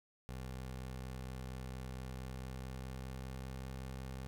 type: tone with pitch glide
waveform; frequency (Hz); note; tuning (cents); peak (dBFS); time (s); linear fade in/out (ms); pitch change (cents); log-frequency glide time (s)
20% pulse; 64.3 to 65.42; C2 to C2; -30 to 0; -38; 0.29-4.27; 0; +30; 1.98-3.64
effects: none